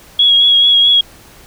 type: tone with vibrato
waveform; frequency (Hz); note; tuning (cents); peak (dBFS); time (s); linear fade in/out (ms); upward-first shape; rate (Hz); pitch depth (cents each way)
sine; 3322; G#7; 0; -6; 0.19-1.01; 5; triangle; 4.6; 29
effects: pink hiss -41 dBFS RMS until 1.46 s